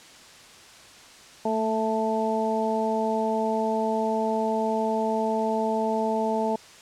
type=harmonic tone with a mistuned harmonic; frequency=220 Hz; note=A3; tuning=in tune; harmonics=1 / 2 / 3 / 4; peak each=-28 / -28 / -28 / -28 dBFS; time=1.45-6.56 s; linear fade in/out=5 ms; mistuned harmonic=1; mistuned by=+19 cents; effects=white hiss -48 dBFS RMS until 6.81 s + low-pass 7000 Hz 12 dB/octave